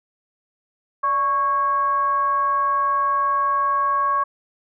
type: tone with frequency modulation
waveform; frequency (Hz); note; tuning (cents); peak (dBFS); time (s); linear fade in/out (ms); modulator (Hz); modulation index
sine; 1108.7; C#6; 0; -17; 1.03-4.24; 10; 523; 0.34
effects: none